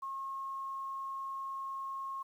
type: tone with quantisation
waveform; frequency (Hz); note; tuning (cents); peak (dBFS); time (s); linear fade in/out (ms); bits
sine; 1081; C#6; -44; -37; 0.02-2.23; 10; 11
effects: none